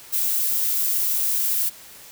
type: noise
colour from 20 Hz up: violet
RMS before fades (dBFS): -22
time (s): 0.12-1.7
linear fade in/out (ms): 20
effects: white hiss -44 dBFS RMS until 2.11 s